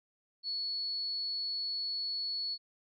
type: tone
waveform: sine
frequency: 4400 Hz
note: C#8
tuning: 14 cents flat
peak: -33 dBFS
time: 0.43-2.58 s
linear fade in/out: 50 ms
effects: none